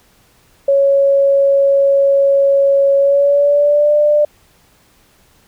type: tone with pitch glide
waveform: sine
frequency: 554.4 to 594.2 Hz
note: C#5 to D5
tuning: 0 to +20 cents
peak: -8 dBFS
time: 0.68-4.25 s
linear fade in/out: 5 ms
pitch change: +120 cents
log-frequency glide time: 2.97-3.93 s
effects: pink hiss -52 dBFS RMS until 5.47 s

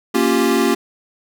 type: chord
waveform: square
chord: G half-diminished seventh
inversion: first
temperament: equal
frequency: 233.1 / 277.2 / 349.2 / 392 Hz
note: Bb3 / Db4 / F4 / G4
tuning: 0 / 0 / 0 / 0 cents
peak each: -20 dBFS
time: 0.14-0.75 s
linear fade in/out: 10 ms
effects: none

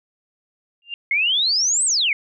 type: tone with exponential growth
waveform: sine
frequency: 2794 Hz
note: F7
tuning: in tune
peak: -22 dBFS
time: 0.82-0.94 s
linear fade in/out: 1 ms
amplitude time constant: 24 ms
type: exponential two-way sweep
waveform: sine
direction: up then down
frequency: 2115 to 8550 to 2115 Hz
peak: -16 dBFS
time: 1.11-2.13 s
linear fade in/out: 2 ms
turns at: 1.85 s
effects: none

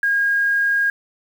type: tone with quantisation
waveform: sine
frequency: 1628 Hz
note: G#6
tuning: 35 cents flat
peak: -15 dBFS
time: 0.03-0.9 s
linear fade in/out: 2 ms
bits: 7
effects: none

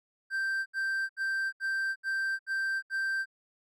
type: tone bursts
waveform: triangle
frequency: 1568 Hz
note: G6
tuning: in tune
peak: -26 dBFS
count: 7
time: 0.3-3.258 s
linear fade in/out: 50 ms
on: 360 ms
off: 73 ms
effects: MP3 96 kbps

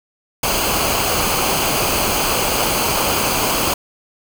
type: noise with comb filter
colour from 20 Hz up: pink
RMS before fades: -18 dBFS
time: 0.43-3.74 s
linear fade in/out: 5 ms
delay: 0.54 ms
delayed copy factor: -0.6
effects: none

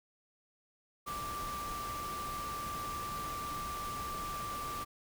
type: tone in noise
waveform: sine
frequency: 1174.7 Hz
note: D6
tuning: in tune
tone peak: -38 dBFS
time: 1.06-4.85 s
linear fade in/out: 20 ms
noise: pink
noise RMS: -44 dBFS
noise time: 1.06-4.85 s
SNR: +3 dB
effects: none

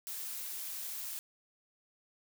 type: noise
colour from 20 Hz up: blue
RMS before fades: -41 dBFS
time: 0.07-1.19 s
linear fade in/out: 0 ms
effects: none

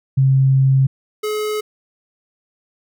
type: tone pair in turn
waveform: sine / square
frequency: 134 / 425.4 Hz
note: C3 / G#4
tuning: +42 / +42 cents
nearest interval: octave + minor sixth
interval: 2000 cents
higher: second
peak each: -10 / -20 dBFS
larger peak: first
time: 0.17-0.87 / 1.23-1.61 s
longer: first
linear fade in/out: 10 ms
effects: none

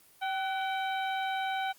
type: harmonic tone with a mistuned harmonic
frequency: 770 Hz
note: G5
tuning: 31 cents flat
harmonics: 1 / 2 / 3 / 4 / 5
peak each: -31 / -37 / -41 / -43 / -45 dBFS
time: 0.21-1.73 s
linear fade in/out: 20 ms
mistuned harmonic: 2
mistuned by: -57 cents
effects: white hiss -60 dBFS RMS until 1.78 s + Opus 24 kbps

